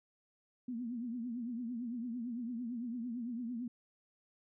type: tone with vibrato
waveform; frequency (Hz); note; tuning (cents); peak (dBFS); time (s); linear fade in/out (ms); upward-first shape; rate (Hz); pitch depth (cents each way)
sine; 238.6; A#3; +41; -37; 0.68-3.68; 5; triangle; 8.9; 130
effects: none